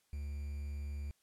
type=tone with quantisation; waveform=triangle; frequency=72 Hz; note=D2; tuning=34 cents flat; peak=-36 dBFS; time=0.13-1.11 s; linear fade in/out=0 ms; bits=10; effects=white hiss -75 dBFS RMS until 1.22 s + low-pass 12000 Hz 12 dB/octave